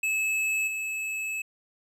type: tone with level steps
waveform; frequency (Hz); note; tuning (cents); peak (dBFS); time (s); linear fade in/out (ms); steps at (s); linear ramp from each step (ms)
square; 2598; E7; -26; -25 / -30; 0.03-1.42; 5; 0.67; 10
effects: low-pass 12000 Hz 12 dB/octave